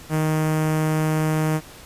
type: tone with notch filter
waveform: sawtooth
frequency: 156 Hz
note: D#3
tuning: 5 cents sharp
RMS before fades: -21 dBFS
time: 0.09-1.61 s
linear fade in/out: 50 ms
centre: 4000 Hz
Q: 0.91
effects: pink hiss -43 dBFS RMS until 1.85 s + resampled to 32000 Hz